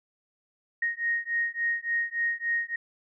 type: beating tone pair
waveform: sine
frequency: 1864.7 / 1868.2 Hz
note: A#6 / A#6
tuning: 0 / +3 cents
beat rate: 3.5 Hz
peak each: -29 dBFS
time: 0.82-2.76 s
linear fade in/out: 5 ms
effects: none